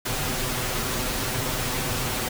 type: noise with comb filter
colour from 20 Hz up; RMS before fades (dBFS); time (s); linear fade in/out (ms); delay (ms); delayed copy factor
pink; -27; 0.05-2.29; 10; 7.9; +0.7
effects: none